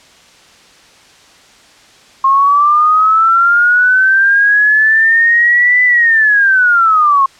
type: linear two-way sweep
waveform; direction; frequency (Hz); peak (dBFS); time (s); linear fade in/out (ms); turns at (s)
sine; up then down; 1069 to 2000 to 1069; -6; 2.24-7.26; 5; 5.84
effects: white hiss -43 dBFS RMS until 7.39 s + low-pass 6000 Hz 12 dB/octave